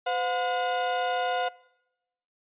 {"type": "tone pair together", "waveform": "35% pulse", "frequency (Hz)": [509.5, 720], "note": ["C5", "F#5"], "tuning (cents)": [-46, -47], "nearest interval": "tritone", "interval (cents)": 599, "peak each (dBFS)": [-29, -25], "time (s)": [0.06, 1.49], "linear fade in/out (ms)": 10, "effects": ["noise-tail reverb RT60 0.9 s tail -22 dB re dry", "resampled to 8000 Hz"]}